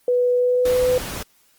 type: tone with pitch glide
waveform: sine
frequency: 493 to 502.8 Hz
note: B4 to B4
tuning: -3 to +31 cents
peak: -15 dBFS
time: 0.08-0.98 s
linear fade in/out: 2 ms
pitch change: +34 cents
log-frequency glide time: 0.36-0.82 s
type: noise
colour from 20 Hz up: pink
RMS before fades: -30 dBFS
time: 0.65-1.23 s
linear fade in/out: 5 ms
effects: white hiss -59 dBFS RMS until 1.58 s + Opus 24 kbps